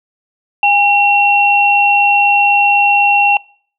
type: tone pair together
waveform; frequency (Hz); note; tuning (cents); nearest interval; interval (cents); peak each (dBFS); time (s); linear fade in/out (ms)
sine; 812 / 2728; G#5 / F7; -39 / -41; octave + major sixth; 2098; -10; 0.63-3.37; 2
effects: noise-tail reverb RT60 0.5 s tail -24 dB re dry